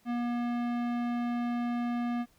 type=tone with tanh clipping; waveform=sine; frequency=239.8 Hz; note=A#3; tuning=49 cents sharp; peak=-31 dBFS; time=0.05-2.26 s; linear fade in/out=50 ms; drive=18 dB; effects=pink hiss -66 dBFS RMS until 2.38 s